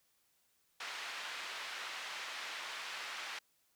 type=band-pass noise; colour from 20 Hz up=pink; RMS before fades=-44 dBFS; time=0.8-3.39 s; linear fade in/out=5 ms; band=1300 to 3900 Hz; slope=12 dB/octave; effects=white hiss -75 dBFS RMS until 3.75 s